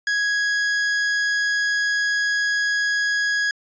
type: tone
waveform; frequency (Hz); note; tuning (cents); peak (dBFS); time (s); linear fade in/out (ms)
45% pulse; 1661.2; G#6; 0; -19; 0.07-3.51; 2
effects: resampled to 16000 Hz